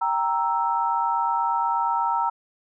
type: chord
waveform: sine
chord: E diminished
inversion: first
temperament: equal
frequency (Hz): 784 / 932.3 / 1318.5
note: G5 / Bb5 / E6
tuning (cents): 0 / 0 / 0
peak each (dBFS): -28 / -22 / -27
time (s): 0.01-2.3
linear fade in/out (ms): 10
effects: none